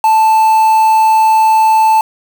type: tone with quantisation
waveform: triangle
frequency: 880 Hz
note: A5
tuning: in tune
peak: -4 dBFS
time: 0.04-2.01 s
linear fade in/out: 2 ms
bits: 4
effects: none